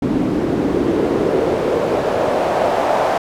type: noise with band-pass filter sweep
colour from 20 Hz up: pink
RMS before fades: -17 dBFS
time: 0.02-3.18 s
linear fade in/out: 5 ms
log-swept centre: 260 to 750 Hz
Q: 2.5
effects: none